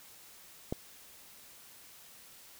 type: click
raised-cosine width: 2 ms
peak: -19 dBFS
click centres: 0.725 s
effects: white hiss -55 dBFS RMS until 2.59 s